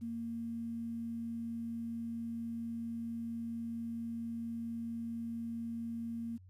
sine tone with quantisation, 231.1 Hz, A#3, 15 cents flat, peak -37 dBFS, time 0.01-6.38 s, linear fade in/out 20 ms, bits 11, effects added 92 Hz sine -54 dBFS peak until 6.49 s + resampled to 32000 Hz

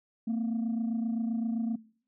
sine tone pair together, 226.2 / 253.9 Hz, A3 / B3, +48 / +48 cents, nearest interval major second, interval 200 cents, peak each -26 / -34 dBFS, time 0.27-1.76 s, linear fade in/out 10 ms, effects noise-tail reverb RT60 0.5 s tail -21 dB re dry + tanh soft clip ceiling -25 dBFS

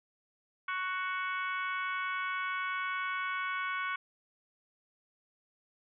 harmonic tone with a mistuned harmonic, 370.8 Hz, F#4, 4 cents sharp, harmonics 3 / 4 / 5 / 6 / 7 / 8 / 9, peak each -36 / -36 / -48 / -39 / -50 / -51 / -51 dBFS, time 0.68-3.96 s, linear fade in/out 5 ms, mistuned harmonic 7, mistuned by +19 cents, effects none

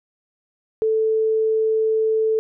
sine tone, 440 Hz, A4, in tune, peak -16 dBFS, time 0.82-2.39 s, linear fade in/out 0 ms, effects none

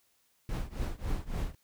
brown noise with tremolo, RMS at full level -30 dBFS, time 0.49-1.55 s, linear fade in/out 2 ms, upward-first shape triangle, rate 3.6 Hz, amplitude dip 95%, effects white hiss -71 dBFS RMS until 1.63 s

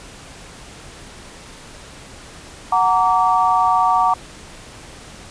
sine chord, Gb augmented, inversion none, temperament just, 740 / 925 / 1156.2 Hz, Gb5 / Bb5 / D6, 0 / -14 / -27 cents, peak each -17 dBFS, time 2.72-4.14 s, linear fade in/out 5 ms, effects pink hiss -39 dBFS RMS until 5.3 s + resampled to 22050 Hz

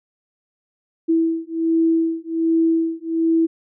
sine beating tone pair, 327 / 328.3 Hz, E4 / E4, -14 / -7 cents, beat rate 1.3 Hz, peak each -19 dBFS, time 1.08-3.47 s, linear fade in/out 20 ms, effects none

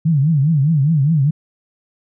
sine tone with vibrato, 149.5 Hz, D3, 31 cents sharp, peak -11 dBFS, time 0.05-1.31 s, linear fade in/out 10 ms, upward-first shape triangle, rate 4.9 Hz, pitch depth 230 cents each way, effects none

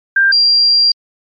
sine tone pair in turn, 1587 / 4756 Hz, G6 / D8, +21 / +21 cents, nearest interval octave + perfect fifth, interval 1900 cents, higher second, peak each -7 dBFS, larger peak neither, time 0.16-0.32 / 0.32-0.92 s, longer second, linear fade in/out 5 ms, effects MP3 64 kbps

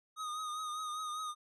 square tone with vibrato, 1242 Hz, D#6, 3 cents flat, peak -38 dBFS, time 0.16-1.35 s, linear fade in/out 50 ms, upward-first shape triangle, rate 5 Hz, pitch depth 48 cents each way, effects resampled to 24000 Hz

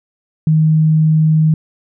sine tone, 156.8 Hz, D#3, 14 cents sharp, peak -8 dBFS, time 0.47-1.54 s, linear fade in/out 2 ms, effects none

